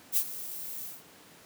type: noise with ADSR envelope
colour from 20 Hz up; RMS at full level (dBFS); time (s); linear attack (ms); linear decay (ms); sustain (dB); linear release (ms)
violet; -24; 0.12-1.03; 49; 67; -15; 190
effects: pink hiss -54 dBFS RMS until 1.45 s + high-pass 150 Hz 12 dB/octave